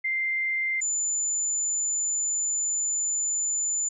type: tone pair in turn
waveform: sine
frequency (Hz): 2092 / 7037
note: C7 / A8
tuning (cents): -1 / -1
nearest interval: octave + major sixth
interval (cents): 2100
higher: second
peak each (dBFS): -24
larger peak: neither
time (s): 0.04-0.81 / 0.81-3.89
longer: second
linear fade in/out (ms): 10
effects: none